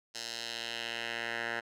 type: tone with band-pass filter sweep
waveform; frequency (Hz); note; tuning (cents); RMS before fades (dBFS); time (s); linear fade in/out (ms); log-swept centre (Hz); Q
10% pulse; 116.6; A#2; +1; -38; 0.14-1.61; 20; 5200 to 1600; 1.7
effects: none